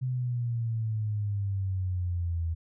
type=exponential sweep; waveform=sine; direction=down; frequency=129.2 to 81.5 Hz; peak=-27 dBFS; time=0.01-2.55 s; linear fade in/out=20 ms; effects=none